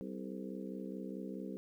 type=harmonic tone with a mistuned harmonic; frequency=64.7 Hz; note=C2; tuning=19 cents flat; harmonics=3 / 4 / 5 / 6 / 7 / 8; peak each=-44 / -46 / -48 / -50 / -51 / -52 dBFS; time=0.01-1.57 s; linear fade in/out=0 ms; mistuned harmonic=6; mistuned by=+72 cents; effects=12-bit